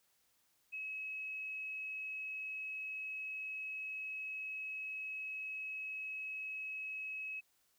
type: tone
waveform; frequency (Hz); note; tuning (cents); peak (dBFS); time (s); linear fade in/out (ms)
sine; 2567; E7; -47; -40; 0.72-7.41; 20
effects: white hiss -75 dBFS RMS until 7.78 s